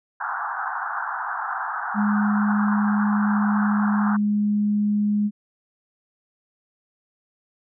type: band-pass noise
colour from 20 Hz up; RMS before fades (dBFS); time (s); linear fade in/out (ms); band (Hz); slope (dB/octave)
white; -28; 0.2-4.17; 10; 730 to 1600; 96
type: tone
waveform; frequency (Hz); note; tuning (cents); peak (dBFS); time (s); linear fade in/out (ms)
sine; 207.7; G#3; 0; -18; 1.94-5.31; 50
effects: none